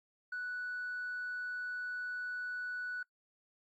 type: tone with tanh clipping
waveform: triangle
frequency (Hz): 1480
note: F#6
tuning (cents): 0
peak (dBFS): -37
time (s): 0.32-3.03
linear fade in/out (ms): 5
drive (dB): 5
effects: noise-tail reverb RT60 0.1 s tail -24 dB re dry + AAC 48 kbps